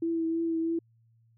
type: tone with vibrato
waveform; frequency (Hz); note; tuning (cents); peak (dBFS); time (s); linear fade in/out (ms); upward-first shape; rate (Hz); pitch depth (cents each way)
sine; 329.3; E4; -2; -26; 0.02-0.79; 5; triangle; 3.1; 24
effects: added 114 Hz sine -61 dBFS peak until 1.37 s